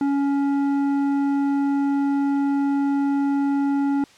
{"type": "tone with tanh clipping", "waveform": "triangle", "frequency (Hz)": 280, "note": "C#4", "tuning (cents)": 18, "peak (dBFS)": -20, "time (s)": [0.01, 4.04], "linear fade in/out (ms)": 2, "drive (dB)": 14, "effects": ["white hiss -51 dBFS RMS until 4.17 s", "low-pass 6000 Hz 12 dB/octave"]}